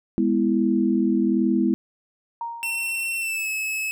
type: chord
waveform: sine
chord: E major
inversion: first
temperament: just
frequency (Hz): 206 / 247.2 / 329.6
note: G#3 / B3 / E4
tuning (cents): -14 / +2 / 0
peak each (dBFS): -22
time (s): 0.18-1.74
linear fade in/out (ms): 0
type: tone with exponential decay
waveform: sine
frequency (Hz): 932.3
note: A#5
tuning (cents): 0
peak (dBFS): -25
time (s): 2.41-3.2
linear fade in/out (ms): 2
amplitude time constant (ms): 170
type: tone with pitch glide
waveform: 45% pulse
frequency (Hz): 2706 to 2587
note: E7 to E7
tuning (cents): +45 to -33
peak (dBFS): -24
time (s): 2.63-3.91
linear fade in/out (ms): 0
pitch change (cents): -78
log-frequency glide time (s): 3.18-3.47
effects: none